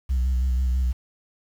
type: tone with vibrato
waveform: sine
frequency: 63.6 Hz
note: C2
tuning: 48 cents flat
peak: -17 dBFS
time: 0.09-0.93 s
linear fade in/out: 20 ms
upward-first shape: square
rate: 6.1 Hz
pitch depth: 38 cents each way
effects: tanh soft clip ceiling -18 dBFS + 8-bit